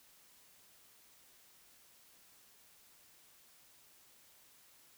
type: silence
effects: white hiss -64 dBFS RMS until 4.97 s